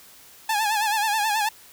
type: tone with vibrato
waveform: sawtooth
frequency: 854 Hz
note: G#5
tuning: 48 cents sharp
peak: -17 dBFS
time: 0.49-1.49 s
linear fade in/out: 5 ms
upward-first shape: sine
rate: 9.3 Hz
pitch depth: 82 cents each way
effects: white hiss -49 dBFS RMS until 1.72 s